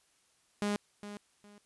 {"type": "tone with echo", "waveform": "sawtooth", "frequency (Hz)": 205.7, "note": "G#3", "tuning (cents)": -16, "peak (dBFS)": -26, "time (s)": [0.62, 0.76], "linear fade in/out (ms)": 0, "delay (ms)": 410, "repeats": 2, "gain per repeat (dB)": -12, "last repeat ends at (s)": 1.58, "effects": ["white hiss -70 dBFS RMS until 1.65 s", "resampled to 24000 Hz"]}